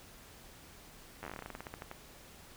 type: slowing click train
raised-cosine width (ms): 0.5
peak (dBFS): -27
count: 19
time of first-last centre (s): 1.23-1.914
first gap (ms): 10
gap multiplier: 1.14
effects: pink hiss -55 dBFS RMS until 2.56 s